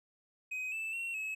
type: tone with pitch steps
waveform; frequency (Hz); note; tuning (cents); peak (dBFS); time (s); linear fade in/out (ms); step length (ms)
triangle; 2518 / 2638 / 2726 / 2578; D#7 / E7 / F7 / E7; +20 / +1 / -43 / -39; -34; 0.51-1.35; 10; 210
effects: none